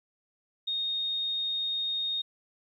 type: tone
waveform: sine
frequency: 3706 Hz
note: A#7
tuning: 11 cents flat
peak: -28 dBFS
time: 0.67-2.22 s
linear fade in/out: 10 ms
effects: 11-bit